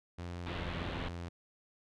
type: tone with pitch glide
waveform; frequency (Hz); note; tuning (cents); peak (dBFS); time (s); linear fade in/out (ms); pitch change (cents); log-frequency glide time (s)
sawtooth; 87.31 to 86.21; F2 to F2; 0 to -22; -36; 0.18-1.29; 10; -22; 0.54-0.74
type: low-pass noise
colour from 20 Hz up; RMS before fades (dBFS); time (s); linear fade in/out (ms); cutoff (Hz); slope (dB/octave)
pink; -40; 0.46-1.09; 10; 3900; 48
effects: low-pass 6000 Hz 12 dB/octave